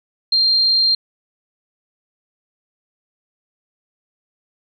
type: tone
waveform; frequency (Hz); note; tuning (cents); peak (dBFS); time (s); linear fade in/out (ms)
sine; 4186; C8; 0; -12; 0.32-0.95; 5
effects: none